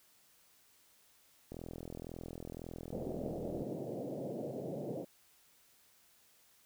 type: click train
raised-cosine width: 2 ms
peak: -31 dBFS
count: 89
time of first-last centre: 1.52-3.62 s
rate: 41.9 Hz
type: band-pass noise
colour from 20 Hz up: white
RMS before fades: -41 dBFS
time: 2.92-5.05 s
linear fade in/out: 10 ms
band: 120 to 630 Hz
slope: 48 dB/octave
effects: white hiss -67 dBFS RMS until 6.65 s